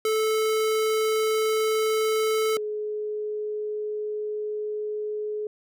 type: tone pair in turn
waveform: square / sine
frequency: 436.5 / 423.3 Hz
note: A4 / G#4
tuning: -14 / +33 cents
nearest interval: minor second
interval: 53 cents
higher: first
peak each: -22 / -27 dBFS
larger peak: first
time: 0.05-2.57 / 2.57-5.47 s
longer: second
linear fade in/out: 2 ms
effects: none